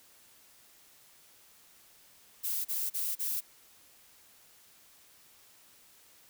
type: noise bursts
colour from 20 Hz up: violet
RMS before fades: -33 dBFS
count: 4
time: 2.43-3.409 s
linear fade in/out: 20 ms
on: 220 ms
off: 33 ms
effects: white hiss -60 dBFS RMS until 6.29 s